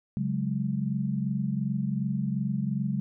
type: chord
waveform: sine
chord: C# suspended fourth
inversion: none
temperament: equal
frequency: 138.59 / 185 / 207.7 Hz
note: C#3 / F#3 / G#3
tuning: 0 / 0 / 0 cents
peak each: -30 / -31 / -30 dBFS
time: 0.17-3 s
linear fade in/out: 0 ms
effects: none